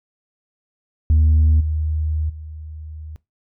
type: tone with level steps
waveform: sine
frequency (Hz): 77.5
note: D#2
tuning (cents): -6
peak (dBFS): -9 / -18 / -31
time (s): 1.1-3.16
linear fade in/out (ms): 0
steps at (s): 1.6 / 2.29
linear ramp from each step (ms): 10
effects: noise-tail reverb RT60 0.2 s tail -20 dB re dry + tanh soft clip ceiling -9 dBFS